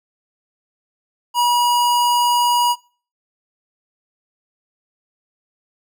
square tone, 965 Hz, B5, 40 cents flat, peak -14 dBFS, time 1.34-2.76 s, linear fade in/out 50 ms, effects noise-tail reverb RT60 0.4 s tail -22 dB re dry

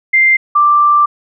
sine tone pair in turn, 2093 / 1177.7 Hz, C7 / D6, 0 / +4 cents, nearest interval minor seventh, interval 996 cents, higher first, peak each -6 dBFS, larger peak neither, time 0.13-0.37 / 0.55-1.06 s, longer second, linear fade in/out 10 ms, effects none

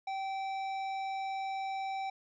sine tone with tanh clipping, 774 Hz, G5, 22 cents flat, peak -36 dBFS, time 0.07-2.1 s, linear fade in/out 5 ms, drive 13 dB, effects resampled to 16000 Hz

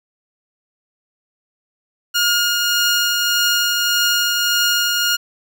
15% pulse tone with tremolo, 1424 Hz, F6, 33 cents sharp, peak -7 dBFS, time 2.14-5.17 s, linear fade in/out 20 ms, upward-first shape triangle, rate 1.7 Hz, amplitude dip 30%, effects none

